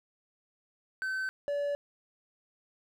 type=tone pair in turn; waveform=triangle; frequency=1533 / 574.2 Hz; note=G6 / D5; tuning=-39 / -39 cents; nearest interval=octave + perfect fourth; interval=1700 cents; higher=first; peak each=-29 / -27 dBFS; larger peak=second; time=1.02-1.29 / 1.48-1.75 s; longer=neither; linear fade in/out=0 ms; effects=none